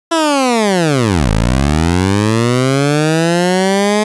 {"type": "linear two-way sweep", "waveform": "15% pulse", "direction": "down then up", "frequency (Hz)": [337.8, 50.7, 213.9], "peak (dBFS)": -4, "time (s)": [0.11, 4.04], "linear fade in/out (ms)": 10, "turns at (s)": 1.31, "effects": ["resampled to 24000 Hz"]}